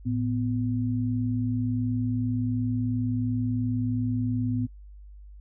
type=tone pair together; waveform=sine; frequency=111.41 / 250.1 Hz; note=A2 / B3; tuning=+22 / +22 cents; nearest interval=octave + major second; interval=1400 cents; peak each=-27 dBFS; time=0.05-4.67 s; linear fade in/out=20 ms; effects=noise-tail reverb RT60 0.1 s tail -21 dB re dry + added 50 Hz sine -43 dBFS peak until 5.4 s